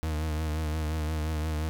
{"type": "tone with vibrato", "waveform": "40% pulse", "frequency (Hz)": 77.78, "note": "D#2", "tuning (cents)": 0, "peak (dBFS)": -27, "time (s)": [0.03, 1.69], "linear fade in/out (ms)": 0, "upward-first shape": "triangle", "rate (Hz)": 5.7, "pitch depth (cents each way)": 52, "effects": []}